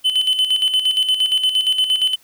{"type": "tone with tremolo", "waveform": "triangle", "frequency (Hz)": 3035, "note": "F#7", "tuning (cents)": 43, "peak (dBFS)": -11, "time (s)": [0.04, 2.16], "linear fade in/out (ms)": 20, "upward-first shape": "square", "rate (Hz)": 8.6, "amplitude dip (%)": 60, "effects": ["white hiss -53 dBFS RMS until 2.23 s"]}